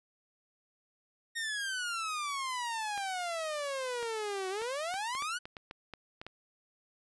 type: exponential two-way sweep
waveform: sawtooth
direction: down then up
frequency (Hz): 1865 to 370 to 1513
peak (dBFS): -30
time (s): 1.35-5.39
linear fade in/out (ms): 20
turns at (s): 4.49
type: clicks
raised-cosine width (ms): 0.3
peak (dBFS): -27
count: 12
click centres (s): 2.977 / 4.028 / 4.618 / 4.941 / 5.151 / 5.223 / 5.455 / 5.568 / 5.711 / 5.937 / 6.215 / 6.266
effects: resampled to 24000 Hz